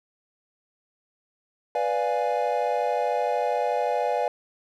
triangle chord, B diminished seventh, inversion none, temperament equal, 493.9 / 587.3 / 698.5 / 830.6 Hz, B4 / D5 / F5 / Ab5, 0 / 0 / 0 / 0 cents, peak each -26 dBFS, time 1.75-4.28 s, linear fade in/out 2 ms, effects none

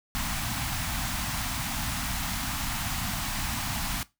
pink band-stop noise, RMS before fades -31 dBFS, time 0.15-4.03 s, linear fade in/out 0 ms, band 280 to 690 Hz, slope 48 dB/octave, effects noise-tail reverb RT60 0.2 s tail -18 dB re dry

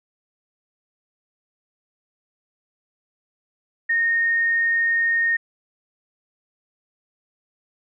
sine tone, 1846 Hz, A#6, 17 cents flat, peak -17 dBFS, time 3.89-5.37 s, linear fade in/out 10 ms, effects none

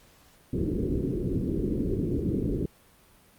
white low-pass noise, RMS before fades -28 dBFS, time 0.53-2.66 s, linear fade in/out 5 ms, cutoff 410 Hz, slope 48 dB/octave, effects pink hiss -58 dBFS RMS until 3.38 s + Opus 48 kbps

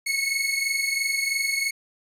sawtooth tone pair together, 2185 / 2208 Hz, C#7 / C#7, -26 / -7 cents, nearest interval unison, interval 19 cents, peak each -22 / -23 dBFS, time 0.06-1.71 s, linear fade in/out 10 ms, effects resampled to 32000 Hz

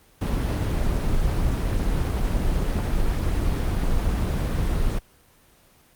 brown noise, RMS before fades -22 dBFS, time 0.21-4.99 s, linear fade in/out 5 ms, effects pink hiss -56 dBFS RMS until 5.95 s + Opus 24 kbps

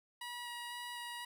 15% pulse tone with vibrato, 962 Hz, B5, 46 cents flat, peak -36 dBFS, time 0.21-1.25 s, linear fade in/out 5 ms, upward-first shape square, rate 2 Hz, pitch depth 8 cents each way, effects none

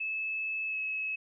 sine tone with pitch glide, 2606 to 2578 Hz, E7 to E7, -20 to -39 cents, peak -31 dBFS, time 0-1.16 s, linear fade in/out 10 ms, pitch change -19 cents, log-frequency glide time 0.67-0.77 s, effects none

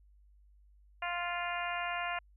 harmonic tone, 349.2 Hz, F4, in tune, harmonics 2 / 3 / 4 / 5 / 6 / 7 / 8, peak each -38 / -40 / -41 / -42 / -43 / -43 / -44 dBFS, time 1.02-2.19 s, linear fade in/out 5 ms, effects added 50 Hz sine -59 dBFS peak until 2.36 s

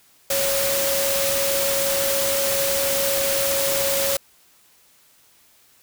sine tone in noise, 552 Hz, C#5, 7 cents flat, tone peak -23 dBFS, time 0.3-4.17 s, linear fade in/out 5 ms, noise white, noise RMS -23 dBFS, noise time 0.3-4.17 s, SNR -3 dB, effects white hiss -56 dBFS RMS until 5.82 s

